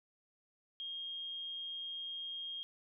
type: tone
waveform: sine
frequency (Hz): 3236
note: G#7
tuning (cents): -46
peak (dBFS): -40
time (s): 0.8-2.63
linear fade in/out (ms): 0
effects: none